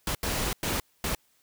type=noise bursts at uneven times; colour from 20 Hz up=pink; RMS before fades=-29 dBFS; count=4; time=0.07-0.15 / 0.23-0.53 / 0.63-0.8 / 1.04-1.15 s; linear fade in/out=2 ms; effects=white hiss -67 dBFS RMS until 1.42 s